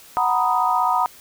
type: chord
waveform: sine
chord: B major seventh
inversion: second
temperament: equal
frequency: 740 / 932.3 / 987.8 / 1244.5 Hz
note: F#5 / A#5 / B5 / D#6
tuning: 0 / 0 / 0 / 0 cents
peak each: -22 dBFS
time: 0.17-1.06 s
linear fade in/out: 0 ms
effects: white hiss -46 dBFS RMS until 1.2 s